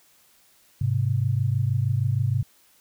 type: tone pair together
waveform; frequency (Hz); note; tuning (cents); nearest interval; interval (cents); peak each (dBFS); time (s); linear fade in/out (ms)
sine; 103.83 / 130.24; G#2 / C3; 0 / -8; major third; 392; -23; 0.81-2.43; 5
effects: white hiss -59 dBFS RMS until 2.8 s